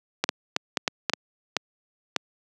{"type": "clicks", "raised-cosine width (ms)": 0.2, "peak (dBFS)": -4, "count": 9, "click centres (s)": [0.24, 0.291, 0.564, 0.772, 0.878, 1.097, 1.135, 1.567, 2.163], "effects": ["high-pass 200 Hz 12 dB/octave"]}